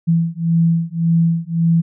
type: beating tone pair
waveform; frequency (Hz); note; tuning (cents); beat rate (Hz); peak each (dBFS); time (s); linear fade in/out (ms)
sine; 165.6 / 167.4; E3 / E3; +8 / +27; 1.8; -16; 0.07-1.82; 20
effects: none